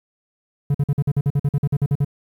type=tone bursts; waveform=triangle; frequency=142.2 Hz; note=C#3; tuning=45 cents sharp; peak=-13 dBFS; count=15; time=0.7-2.047 s; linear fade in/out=5 ms; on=45 ms; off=48 ms; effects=9-bit